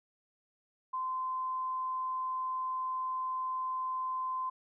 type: tone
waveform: sine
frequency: 1033 Hz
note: C6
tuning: 22 cents flat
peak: -32 dBFS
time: 0.93-4.5 s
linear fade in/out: 10 ms
effects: none